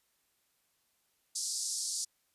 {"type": "band-pass noise", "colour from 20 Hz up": "pink", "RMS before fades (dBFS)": -36, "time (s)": [1.35, 2.05], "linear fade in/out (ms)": 10, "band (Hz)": [4600, 9900], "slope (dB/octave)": 48, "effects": ["white hiss -75 dBFS RMS until 2.34 s", "resampled to 32000 Hz"]}